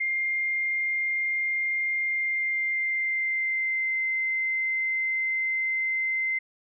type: tone with pitch glide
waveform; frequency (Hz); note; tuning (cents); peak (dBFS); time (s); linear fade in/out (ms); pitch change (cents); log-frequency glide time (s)
sine; 2111 to 2074; C7 to C7; +15 to -16; -24; 0-6.39; 10; -31; 2.01-4.05
effects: none